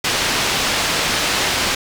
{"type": "low-pass noise", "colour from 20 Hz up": "white", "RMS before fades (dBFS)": -19, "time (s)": [0.04, 1.75], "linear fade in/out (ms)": 5, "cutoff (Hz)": 4600, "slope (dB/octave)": 12, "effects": []}